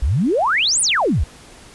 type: exponential two-way sweep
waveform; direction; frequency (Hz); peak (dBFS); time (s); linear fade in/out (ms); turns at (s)
sine; up then down; 52.7 to 9980 to 52.7; -14; 0.02-1.24; 5; 0.81
effects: pink hiss -43 dBFS RMS until 1.74 s + resampled to 24000 Hz